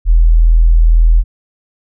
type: tone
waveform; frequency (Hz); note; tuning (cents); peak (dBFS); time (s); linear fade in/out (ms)
sine; 41; E1; -9; -4; 0.05-1.24; 50
effects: none